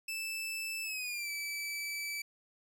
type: tone with pitch glide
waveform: sawtooth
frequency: 2637 to 2309 Hz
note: E7 to D7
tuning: 0 to -30 cents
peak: -33 dBFS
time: 0.08-2.22 s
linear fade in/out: 5 ms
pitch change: -230 cents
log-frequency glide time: 0.83-1.3 s
effects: 12-bit